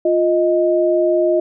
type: tone pair together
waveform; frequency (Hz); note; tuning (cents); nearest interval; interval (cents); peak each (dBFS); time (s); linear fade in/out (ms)
sine; 350.8 / 625; F4 / D#5; +8 / +8; minor seventh; 1000; -15; 0.05-1.4; 5
effects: none